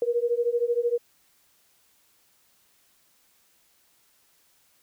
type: beating tone pair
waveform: sine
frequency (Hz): 470 / 483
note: A#4 / B4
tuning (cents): +14 / -39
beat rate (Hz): 13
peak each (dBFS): -25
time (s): 0.02-0.98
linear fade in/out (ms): 2
effects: white hiss -64 dBFS RMS until 4.82 s